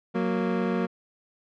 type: tone pair together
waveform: 25% pulse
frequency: 184.88 / 233.1 Hz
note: F#3 / A#3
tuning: -1 / 0 cents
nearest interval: major third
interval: 401 cents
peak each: -23 dBFS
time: 0.14-0.87 s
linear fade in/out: 20 ms
effects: low-pass 2000 Hz 12 dB/octave